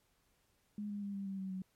sine tone with pitch steps, 207.9 / 204.3 / 200.8 / 197.37 / 193.98 / 190.65 / 187.37 Hz, G#3 / G#3 / G3 / G3 / G3 / G3 / F#3, +2 / -28 / +42 / +12 / -18 / -48 / +22 cents, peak -38 dBFS, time 0.78-1.62 s, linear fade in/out 2 ms, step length 120 ms, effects pink hiss -75 dBFS RMS until 1.75 s + MP3 64 kbps

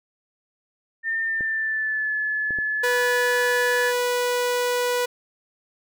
sine tone with pitch glide, 1807 to 1720.4 Hz, A6 to A6, +46 to -39 cents, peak -22 dBFS, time 1.03-3.93 s, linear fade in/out 50 ms, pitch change -85 cents, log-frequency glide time 1.25-2.14 s
clicks, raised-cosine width 2 ms, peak -23 dBFS, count 3, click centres 1.408 / 2.507 / 2.587 s
sawtooth tone, 490.9 Hz, B4, 10 cents flat, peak -17 dBFS, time 2.83-5.06 s, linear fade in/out 10 ms
effects none

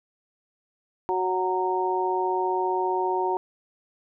harmonic tone, 185 Hz, F#3, in tune, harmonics 2 / 3 / 4 / 5, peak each -26 / -38 / -29 / -26 dBFS, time 1.09-3.37 s, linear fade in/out 0 ms, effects none

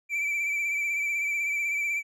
triangle tone with vibrato, 2323 Hz, D7, 20 cents flat, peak -24 dBFS, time 0.09-2.03 s, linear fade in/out 50 ms, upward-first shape sine, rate 16 Hz, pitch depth 37 cents each way, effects none

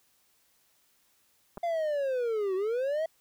clicks, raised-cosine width 1 ms, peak -27 dBFS, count 2, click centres 1.573 / 1.578 s
triangle linear two-way sweep, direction down then up, 696 to 367.2 to 657 Hz, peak -25 dBFS, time 1.63-3.06 s, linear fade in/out 5 ms, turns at 2.55 s
effects white hiss -68 dBFS RMS until 3.2 s

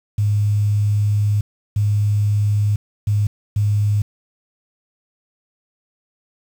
sine tone bursts at uneven times, 103.83 Hz, G#2, in tune, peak -14 dBFS, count 4, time 0.18-1.41 / 1.76-2.76 / 3.07-3.27 / 3.56-4.02 s, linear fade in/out 5 ms, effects 7-bit

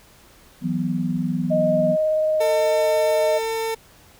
sine chord, E suspended second, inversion none, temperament equal, 164.81 / 185 / 246.9 Hz, E3 / F#3 / B3, 0 / 0 / 0 cents, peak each -25 dBFS, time 0.61-1.97 s, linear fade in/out 50 ms
sine tone with vibrato, 622.3 Hz, D#5, in tune, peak -17 dBFS, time 1.5-3.39 s, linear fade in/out 20 ms, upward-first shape sine, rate 18 Hz, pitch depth 9 cents each way
30% pulse tone, 449.3 Hz, A4, 36 cents sharp, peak -20 dBFS, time 2.4-3.75 s, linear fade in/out 10 ms
effects pink hiss -51 dBFS RMS until 4.19 s

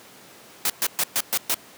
white noise bursts, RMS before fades -22 dBFS, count 6, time 0.65-1.544 s, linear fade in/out 2 ms, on 49 ms, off 120 ms, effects pink hiss -47 dBFS RMS until 1.77 s + high-pass 200 Hz 12 dB/octave

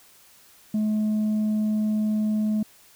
sine tone, 213.9 Hz, A3, 49 cents flat, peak -18 dBFS, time 0.74-2.63 s, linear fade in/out 5 ms, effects tanh soft clip ceiling -20 dBFS + white hiss -54 dBFS RMS until 2.95 s

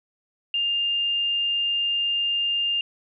sine tone, 2806 Hz, F7, 8 cents sharp, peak -21 dBFS, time 0.54-2.81 s, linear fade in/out 2 ms, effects none

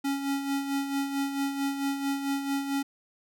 square tone with tremolo, 277.2 Hz, C#4, in tune, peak -26 dBFS, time 0.04-2.83 s, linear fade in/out 10 ms, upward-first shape sine, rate 4.5 Hz, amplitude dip 55%, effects none

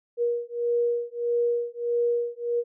sine beating tone pair, 475 / 476.6 Hz, A#4 / A#4, +33 / +38 cents, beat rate 1.6 Hz, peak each -26 dBFS, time 0.17-2.64 s, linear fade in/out 50 ms, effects none

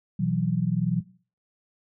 sine chord, B suspended fourth, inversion none, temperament equal, 123.47 / 164.81 / 185 Hz, B2 / E3 / F#3, 0 / 0 / 0 cents, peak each -29 / -26 / -25 dBFS, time 0.19-1.01 s, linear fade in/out 10 ms, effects noise-tail reverb RT60 0.4 s tail -17 dB re dry

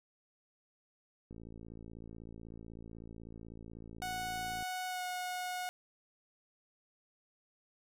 click train, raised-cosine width 3 ms, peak -37 dBFS, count 187, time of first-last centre 1.31-4.626 s, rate 56.1 Hz
sawtooth tone with pitch glide, 737 to 727.3 Hz, F#5 to F#5, -7 to -30 cents, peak -33 dBFS, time 4.02-5.69 s, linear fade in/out 0 ms, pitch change -23 cents, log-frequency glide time 4.87-5.04 s
effects none

